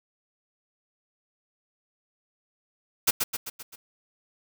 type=noise with echo; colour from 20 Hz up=white; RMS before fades=-20 dBFS; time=3.07-3.11 s; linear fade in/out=10 ms; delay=130 ms; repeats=5; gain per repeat=-5 dB; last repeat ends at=3.76 s; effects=none